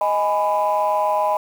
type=chord; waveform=sine; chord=G# minor; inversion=second; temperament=just; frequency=623 / 830.6 / 996.7 Hz; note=D#5 / G#5 / B5; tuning=+2 / 0 / +16 cents; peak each=-20 dBFS; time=0.01-1.37 s; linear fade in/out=2 ms; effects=tanh soft clip ceiling -10 dBFS + 7-bit